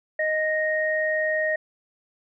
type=tone pair together; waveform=sine; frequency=622.3 / 1864.8 Hz; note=D#5 / A#6; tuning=0 / 0 cents; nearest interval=octave + perfect fifth; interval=1900 cents; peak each=-24 dBFS; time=0.19-1.56 s; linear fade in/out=5 ms; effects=none